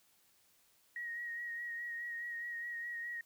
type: tone with vibrato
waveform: sine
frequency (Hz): 1888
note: A#6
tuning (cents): +22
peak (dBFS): -39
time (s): 0.96-3.21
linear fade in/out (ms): 2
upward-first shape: sine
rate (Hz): 4.8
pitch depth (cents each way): 27
effects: white hiss -70 dBFS RMS until 3.25 s